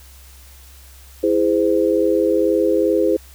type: chord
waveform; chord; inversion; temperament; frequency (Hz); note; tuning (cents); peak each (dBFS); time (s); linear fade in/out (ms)
sine; E augmented; none; just; 329.6 / 412 / 515; E4 / G#4 / B#4; 0 / -14 / -28; -18; 1.23-3.17; 10
effects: added 66 Hz sine -42 dBFS peak until 3.34 s + white hiss -47 dBFS RMS until 3.34 s